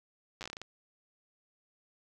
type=slowing click train; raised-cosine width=0.2 ms; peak=-24 dBFS; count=10; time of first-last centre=0.41-0.616 s; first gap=8 ms; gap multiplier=1.25; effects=none